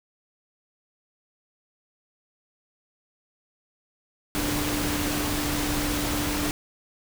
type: tone in noise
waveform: sine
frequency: 295 Hz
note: D4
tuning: 8 cents sharp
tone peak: -29 dBFS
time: 4.35-6.51 s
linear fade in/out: 0 ms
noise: pink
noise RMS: -28 dBFS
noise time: 4.35-6.51 s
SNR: -4 dB
effects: none

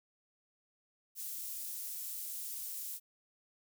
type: high-pass noise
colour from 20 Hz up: pink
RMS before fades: -42 dBFS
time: 1.15-3 s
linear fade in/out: 50 ms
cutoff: 11000 Hz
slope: 12 dB/octave
effects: none

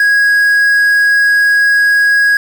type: tone with quantisation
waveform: triangle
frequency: 1654 Hz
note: G#6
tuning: 8 cents flat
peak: -5 dBFS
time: 0-2.37 s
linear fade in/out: 2 ms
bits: 5
effects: none

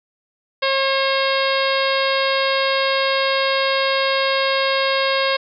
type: harmonic tone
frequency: 540 Hz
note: C#5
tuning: 45 cents flat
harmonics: 1 / 2 / 3 / 4 / 5 / 6 / 7 / 8 / 9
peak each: -20 / -23 / -25 / -26 / -27 / -28 / -28 / -29 / -30 dBFS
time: 0.62-5.37 s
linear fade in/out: 10 ms
effects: none

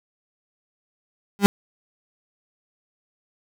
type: tone with exponential growth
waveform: 35% pulse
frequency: 201.1 Hz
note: G3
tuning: 44 cents sharp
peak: -3 dBFS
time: 1.39-1.46 s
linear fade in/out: 0 ms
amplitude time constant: 15 ms
effects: none

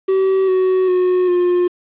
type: tone with pitch steps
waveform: triangle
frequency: 382.5 / 373.3 / 364.4 / 355.7 Hz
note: G4 / F#4 / F#4 / F4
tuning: -42 / +15 / -26 / +32 cents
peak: -10 dBFS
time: 0.08-1.68 s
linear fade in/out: 10 ms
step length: 400 ms
effects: resampled to 8000 Hz + 7-bit

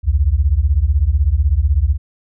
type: beating tone pair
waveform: sine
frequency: 63.7 / 79.7 Hz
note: C2 / D#2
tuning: -46 / +42 cents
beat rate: 16 Hz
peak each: -14 dBFS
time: 0.03-1.98 s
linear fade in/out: 50 ms
effects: none

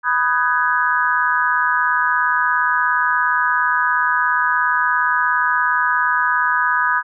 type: chord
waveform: sine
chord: G# minor seventh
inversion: first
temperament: equal with one note detuned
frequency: 987.8 / 1244.5 / 1504.1 / 1661.2 Hz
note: B5 / D#6 / F#6 / G#6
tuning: 0 / 0 / +28 / 0 cents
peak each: -20 dBFS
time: 0.03-7.03 s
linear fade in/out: 50 ms
effects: none

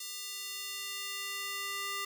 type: tone with high-pass filter sweep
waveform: square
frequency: 397.7 Hz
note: G4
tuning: 25 cents sharp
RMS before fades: -39 dBFS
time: 0-2.05 s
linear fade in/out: 5 ms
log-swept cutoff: 4500 to 1400 Hz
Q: 0.94
effects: none

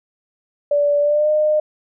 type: tone with pitch glide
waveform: sine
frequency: 580 to 609.5 Hz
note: D5 to D#5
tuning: -22 to -36 cents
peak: -13 dBFS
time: 0.71-1.6 s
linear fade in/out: 5 ms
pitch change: +86 cents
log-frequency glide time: 1-1.3 s
effects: none

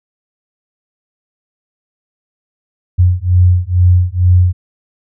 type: beating tone pair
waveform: sine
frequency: 88.8 / 91 Hz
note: F2 / F#2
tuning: +29 / -28 cents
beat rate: 2.2 Hz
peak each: -10 dBFS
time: 2.98-4.53 s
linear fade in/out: 20 ms
effects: none

